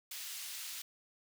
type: high-pass noise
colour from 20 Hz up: pink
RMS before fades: -44 dBFS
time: 0.11-0.82 s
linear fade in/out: 5 ms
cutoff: 2900 Hz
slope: 12 dB/octave
effects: none